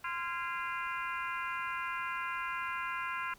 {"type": "harmonic tone with a mistuned harmonic", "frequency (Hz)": 345.5, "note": "F4", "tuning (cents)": -19, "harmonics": [3, 4, 5, 6, 7, 8], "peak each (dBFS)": [-38, -40, -42, -44, -45, -46], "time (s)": [0.04, 3.34], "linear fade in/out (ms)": 5, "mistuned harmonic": 5, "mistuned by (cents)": -88, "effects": ["pink hiss -61 dBFS RMS until 3.38 s"]}